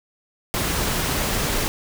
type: noise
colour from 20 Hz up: pink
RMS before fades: -23 dBFS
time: 0.54-1.68 s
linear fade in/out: 0 ms
effects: none